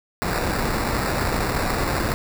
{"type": "noise with sample-and-hold", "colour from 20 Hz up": "pink", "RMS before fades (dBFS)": -23, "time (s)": [0.22, 2.14], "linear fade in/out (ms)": 0, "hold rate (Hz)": 3150, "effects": []}